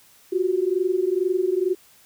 sine tone pair together, 357.4 / 379.6 Hz, F4 / F#4, +40 / +44 cents, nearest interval minor second, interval 104 cents, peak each -22 dBFS, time 0.32-1.75 s, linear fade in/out 10 ms, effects white hiss -54 dBFS RMS until 2.05 s

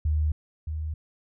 sine tone pair in turn, 76.5 / 77.7 Hz, D#2 / D#2, -29 / -2 cents, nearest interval unison, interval 27 cents, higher second, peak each -21 / -28 dBFS, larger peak first, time 0.05-0.32 / 0.67-0.94 s, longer neither, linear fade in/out 5 ms, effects none

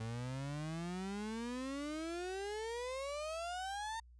35% pulse exponential sweep, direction up, 110 to 918 Hz, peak -38 dBFS, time 0-4 s, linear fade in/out 5 ms, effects added 60 Hz sine -57 dBFS peak until 4.19 s + resampled to 22050 Hz

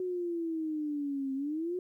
sine exponential two-way sweep, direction down then up, 370 to 265.5 to 370 Hz, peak -31 dBFS, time 0-1.79 s, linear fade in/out 2 ms, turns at 1.34 s, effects 12-bit

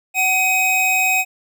square tone pair together, 750 / 2523 Hz, F#5 / D#7, +23 / +23 cents, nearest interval octave + major sixth, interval 2100 cents, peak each -22 / -16 dBFS, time 0.14-1.25 s, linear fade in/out 50 ms, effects none

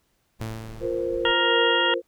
brown noise, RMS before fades -42 dBFS, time 0.39-1.32 s, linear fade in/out 10 ms
sawtooth tone with exponential decay, 111.3 Hz, A2, 20 cents sharp, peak -24 dBFS, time 0.41-1.61 s, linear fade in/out 0 ms, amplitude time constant 260 ms
sine chord, F suspended fourth, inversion none, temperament equal with one note detuned, 349.2 / 466.2 / 521.4 Hz, F4 / Bb4 / C5, 0 / 0 / -6 cents, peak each -28 dBFS, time 0.8-2.02 s, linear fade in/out 50 ms
harmonic tone, 468.4 Hz, A#4, 8 cents sharp, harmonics 1 / 2 / 3 / 4 / 6 / 7, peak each -26 / -26 / -26 / -26 / -26 / -26 dBFS, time 1.25-1.94 s, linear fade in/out 2 ms
effects pink hiss -69 dBFS RMS until 2.07 s

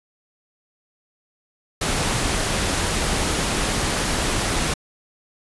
pink noise, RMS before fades -22 dBFS, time 1.81-4.74 s, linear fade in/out 5 ms, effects resampled to 24000 Hz

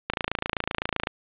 click train, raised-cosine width 0.3 ms, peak -8 dBFS, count 28, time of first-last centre 0.1-1.071 s, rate 27.8 Hz, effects resampled to 8000 Hz + 8-bit

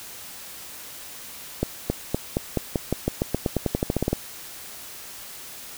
accelerating click train, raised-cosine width 2 ms, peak -8 dBFS, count 20, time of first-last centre 1.63-4.13 s, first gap 270 ms, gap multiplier 0.91, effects white hiss -40 dBFS RMS until 5.77 s

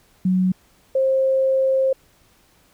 sine tone pair in turn, 185 / 530.7 Hz, F#3 / C5, 0 / +24 cents, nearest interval octave + tritone, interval 1824 cents, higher second, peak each -15 dBFS, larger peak neither, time 0.25-0.52 / 0.95-1.93 s, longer second, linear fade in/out 5 ms, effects pink hiss -57 dBFS RMS until 2.73 s

